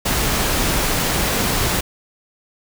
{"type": "noise", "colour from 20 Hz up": "pink", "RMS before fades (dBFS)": -19, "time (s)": [0.05, 1.81], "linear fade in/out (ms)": 10, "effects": []}